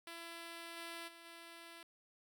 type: tone with level steps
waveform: 5% pulse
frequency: 335.7 Hz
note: E4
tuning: 32 cents sharp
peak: -36 / -34 / -44 / -41 dBFS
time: 0.07-1.83 s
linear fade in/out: 2 ms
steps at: 0.76 / 1.07 / 1.24 s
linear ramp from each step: 20 ms
effects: none